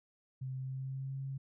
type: tone with pitch glide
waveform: sine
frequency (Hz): 130.81 to 135.42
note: C3 to C#3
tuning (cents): 0 to -40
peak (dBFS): -37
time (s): 0.41-1.38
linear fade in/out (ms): 10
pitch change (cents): +60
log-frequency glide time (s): 0.56-1.19
effects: none